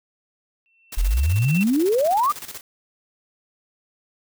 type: tone with exponential growth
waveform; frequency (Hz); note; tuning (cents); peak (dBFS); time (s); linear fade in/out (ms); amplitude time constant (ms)
sine; 2694; E7; +37; -23; 0.66-1.63; 0; 210
type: noise with tremolo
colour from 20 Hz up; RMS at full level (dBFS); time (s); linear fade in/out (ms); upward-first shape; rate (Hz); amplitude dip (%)
white; -34; 0.92-2.61; 5; square; 16; 70
type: exponential sweep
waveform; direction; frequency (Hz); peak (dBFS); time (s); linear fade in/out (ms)
sine; up; 36.71 to 1247; -16; 0.97-2.32; 10
effects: none